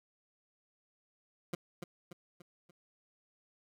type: tone with echo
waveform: 20% pulse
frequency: 174.61 Hz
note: F3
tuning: in tune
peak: -29 dBFS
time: 1.53-1.55 s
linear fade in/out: 5 ms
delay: 290 ms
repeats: 4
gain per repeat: -6 dB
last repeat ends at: 2.71 s
effects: none